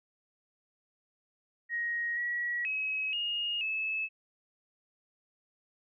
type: tone with pitch steps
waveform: sine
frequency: 1882 / 1922 / 2557 / 2852 / 2602 Hz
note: A#6 / B6 / D#7 / F7 / E7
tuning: +16 / -48 / +47 / +36 / -23 cents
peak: -30 dBFS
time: 1.69-4.09 s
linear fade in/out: 50 ms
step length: 480 ms
effects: none